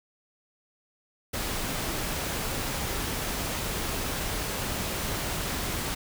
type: noise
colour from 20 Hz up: pink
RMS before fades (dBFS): -31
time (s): 1.33-5.95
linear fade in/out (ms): 10
effects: none